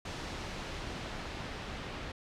pink noise with low-pass filter sweep, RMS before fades -41 dBFS, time 0.05-2.12 s, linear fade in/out 5 ms, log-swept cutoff 5200 to 3400 Hz, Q 0.79, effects none

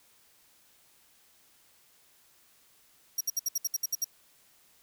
sawtooth tone bursts, 5670 Hz, F8, 25 cents sharp, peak -24 dBFS, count 10, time 3.18-4.045 s, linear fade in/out 5 ms, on 28 ms, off 65 ms, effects white hiss -63 dBFS RMS until 4.82 s

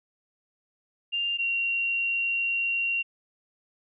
sine tone pair in turn, 2794 / 2754 Hz, F7 / F7, 0 / -25 cents, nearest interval unison, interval 25 cents, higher first, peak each -25 / -24 dBFS, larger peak second, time 1.12-1.38 / 1.38-3.03 s, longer second, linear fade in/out 20 ms, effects none

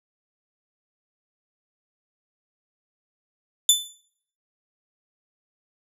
20% pulse tone with exponential decay, 3513 Hz, A7, 3 cents flat, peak -4 dBFS, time 3.69-3.88 s, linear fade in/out 2 ms, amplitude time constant 40 ms, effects noise-tail reverb RT60 0.6 s tail -17 dB re dry

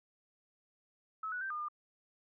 sine tone with pitch steps, 1294 / 1474 / 1563 / 1214 / 1206 Hz, E6 / F#6 / G6 / D#6 / D6, -32 / -7 / -6 / -43 / +46 cents, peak -36 dBFS, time 1.23-1.685 s, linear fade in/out 5 ms, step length 91 ms, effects none

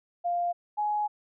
sine tone pair in turn, 698.5 / 838.5 Hz, F5 / G#5, 0 / +16 cents, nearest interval minor third, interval 316 cents, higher second, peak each -25 dBFS, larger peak neither, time 0.24-0.53 / 0.77-1.08 s, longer second, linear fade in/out 20 ms, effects none

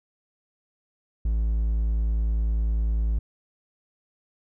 triangle tone, 55 Hz, A1, in tune, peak -19 dBFS, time 1.25-3.19 s, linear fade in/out 5 ms, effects none

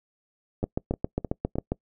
two click trains, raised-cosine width 2 ms, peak -17 / -12 dBFS, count 4 / 9, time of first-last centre 0.63-1.556 / 0.64-1.72 s, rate 3.24 / 7.41 Hz, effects noise-tail reverb RT60 0.1 s tail -25 dB re dry

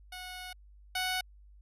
10% pulse tone pair in turn, 733 / 740.2 Hz, F#5 / F#5, -16 / 0 cents, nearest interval unison, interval 16 cents, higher second, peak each -33 / -22 dBFS, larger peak second, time 0.12-0.53 / 0.95-1.21 s, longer first, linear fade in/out 5 ms, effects added 50 Hz sine -53 dBFS peak until 1.61 s + resampled to 32000 Hz

